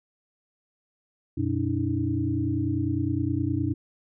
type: tone cluster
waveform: sine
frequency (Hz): 92.3 / 121.7 / 286.1 / 316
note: F#2 / B2 / D4 / D#4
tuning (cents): -4 / -25 / -45 / +27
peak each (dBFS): -29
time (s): 1.37-3.74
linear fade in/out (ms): 10
effects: none